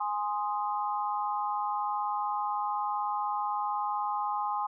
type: chord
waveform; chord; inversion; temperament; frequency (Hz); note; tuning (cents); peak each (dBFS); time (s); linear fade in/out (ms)
sine; Ab major; none; equal; 830.6 / 1046.5 / 1244.5; Ab5 / C6 / Eb6; 0 / 0 / 0; -31 / -33 / -36; 0-4.67; 10
effects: none